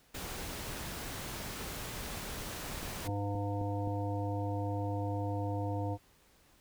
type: noise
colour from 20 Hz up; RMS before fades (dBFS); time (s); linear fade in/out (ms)
pink; -41; 0.14-3.08; 10
type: click train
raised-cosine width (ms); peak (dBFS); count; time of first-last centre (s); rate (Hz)
3; -30; 5; 2.83-3.874; 3.83
type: harmonic tone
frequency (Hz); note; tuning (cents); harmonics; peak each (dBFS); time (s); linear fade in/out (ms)
101.2; G#2; -44; 1 / 3 / 5 / 7 / 9; -34 / -39 / -41 / -42 / -44; 3.04-5.98; 50
effects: pink hiss -65 dBFS RMS until 6.6 s